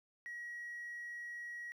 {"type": "tone", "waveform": "triangle", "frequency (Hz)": 1908, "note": "A#6", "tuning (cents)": 40, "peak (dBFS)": -40, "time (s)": [0.26, 1.72], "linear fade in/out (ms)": 0, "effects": ["tanh soft clip ceiling -39 dBFS"]}